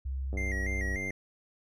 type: tone with pitch glide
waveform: sine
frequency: 66.5 to 63.35 Hz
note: C2 to B1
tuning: +29 to +45 cents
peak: -31 dBFS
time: 0.05-0.97 s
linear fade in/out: 10 ms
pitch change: -84 cents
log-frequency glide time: 0.31-0.62 s
type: click train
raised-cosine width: 2 ms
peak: -27 dBFS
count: 75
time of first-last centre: 0.33-1.105 s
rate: 95.5 Hz
type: tone with vibrato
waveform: triangle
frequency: 2000 Hz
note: B6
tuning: 21 cents sharp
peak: -32 dBFS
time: 0.37-1.11 s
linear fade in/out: 5 ms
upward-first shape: square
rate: 3.4 Hz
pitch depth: 81 cents each way
effects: none